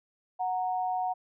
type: tone pair together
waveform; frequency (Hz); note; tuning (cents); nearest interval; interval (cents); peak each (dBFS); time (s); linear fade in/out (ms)
sine; 737 / 928.6; F#5 / A#5; -7 / -7; major third; 400; -28 / -35; 0.39-1.14; 20
effects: none